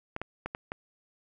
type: clicks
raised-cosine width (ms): 0.5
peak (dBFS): -19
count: 5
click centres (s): 0.164 / 0.216 / 0.46 / 0.549 / 0.719
effects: none